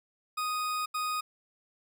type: tone bursts at uneven times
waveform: 40% pulse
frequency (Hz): 1244.5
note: D#6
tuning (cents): 0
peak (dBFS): -29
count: 2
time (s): 0.37-0.86 / 0.94-1.21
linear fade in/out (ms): 10
effects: none